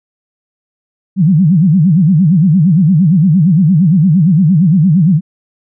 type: tone with vibrato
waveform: sine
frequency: 170.6 Hz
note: F3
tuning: 40 cents flat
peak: -5 dBFS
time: 1.16-5.21 s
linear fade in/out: 50 ms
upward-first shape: sine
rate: 8.7 Hz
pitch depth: 260 cents each way
effects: none